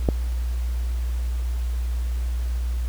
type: click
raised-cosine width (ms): 2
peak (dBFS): -6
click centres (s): 0.088
effects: added 60 Hz sine -22 dBFS peak until 2.88 s + pink hiss -45 dBFS RMS until 2.88 s